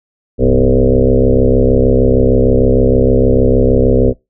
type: tone with frequency modulation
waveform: sine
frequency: 250 Hz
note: B3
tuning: 21 cents sharp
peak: -6 dBFS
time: 0.38-4.14 s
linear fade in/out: 50 ms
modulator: 66.5 Hz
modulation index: 4.2
effects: noise-tail reverb RT60 0.2 s tail -22 dB re dry